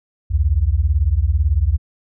sine beating tone pair, 64.7 / 82.7 Hz, C2 / E2, -19 / +6 cents, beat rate 18 Hz, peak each -16 dBFS, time 0.3-1.78 s, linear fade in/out 20 ms, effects none

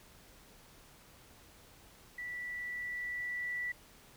sine tone with level ramp, 1961 Hz, B6, 13 cents flat, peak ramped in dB -39 to -34 dBFS, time 2.18-3.72 s, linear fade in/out 5 ms, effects pink hiss -59 dBFS RMS until 4.16 s

